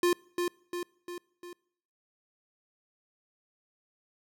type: tone with echo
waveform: square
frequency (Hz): 351.6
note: F4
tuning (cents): +12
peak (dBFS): -23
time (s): 0.03-0.13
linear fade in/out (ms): 2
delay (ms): 350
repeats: 4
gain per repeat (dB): -5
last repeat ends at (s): 1.53
effects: noise-tail reverb RT60 0.7 s tail -24 dB re dry